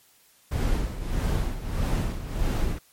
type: noise with tremolo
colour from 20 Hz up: brown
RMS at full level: -23 dBFS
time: 0.51-2.79 s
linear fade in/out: 10 ms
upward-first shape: sine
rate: 1.6 Hz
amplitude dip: 70%
effects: white hiss -59 dBFS RMS until 2.92 s + MP3 64 kbps